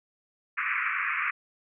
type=band-pass noise; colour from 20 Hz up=white; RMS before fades=-29 dBFS; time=0.57-1.31 s; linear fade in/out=10 ms; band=1100 to 2500 Hz; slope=96 dB/octave; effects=none